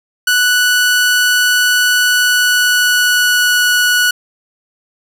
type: tone with pitch glide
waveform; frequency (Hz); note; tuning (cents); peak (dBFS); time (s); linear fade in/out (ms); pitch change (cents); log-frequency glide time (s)
sawtooth; 1480 to 1470.6; F#6 to F#6; 0 to -11; -6; 0.27-4.11; 5; -11; 2.01-3.65
effects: none